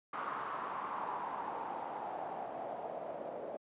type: noise with low-pass filter sweep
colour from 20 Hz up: white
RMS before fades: -41 dBFS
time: 0.13-3.57 s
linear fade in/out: 5 ms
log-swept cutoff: 1200 to 590 Hz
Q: 4.5
effects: high-pass 200 Hz 12 dB/octave + resampled to 8000 Hz